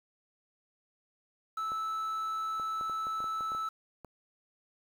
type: tone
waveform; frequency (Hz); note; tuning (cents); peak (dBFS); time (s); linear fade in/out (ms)
triangle; 1311; E6; -10; -30; 1.57-3.69; 5
type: clicks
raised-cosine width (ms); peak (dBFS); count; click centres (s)
1; -32; 11; 1.719 / 2.598 / 2.811 / 2.897 / 3.069 / 3.204 / 3.242 / 3.408 / 3.519 / 3.549 / 4.047
effects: 9-bit